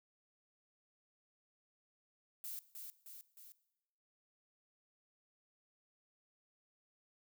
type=noise with echo; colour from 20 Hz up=violet; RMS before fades=-45 dBFS; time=2.44-2.59 s; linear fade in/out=0 ms; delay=310 ms; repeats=3; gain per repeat=-4 dB; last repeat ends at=3.52 s; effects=noise-tail reverb RT60 0.9 s tail -18 dB re dry